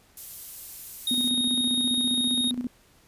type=noise; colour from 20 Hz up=violet; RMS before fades=-37 dBFS; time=0.17-1.29 s; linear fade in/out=2 ms
type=tone; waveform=square; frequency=3729 Hz; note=A#7; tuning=in tune; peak=-24 dBFS; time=1.07-2.51 s; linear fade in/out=2 ms
type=tone with tremolo; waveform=sine; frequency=246.9 Hz; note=B3; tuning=in tune; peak=-25 dBFS; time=1.11-2.67 s; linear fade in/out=2 ms; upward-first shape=square; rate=15 Hz; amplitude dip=65%
effects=pink hiss -59 dBFS RMS until 3.07 s + resampled to 32000 Hz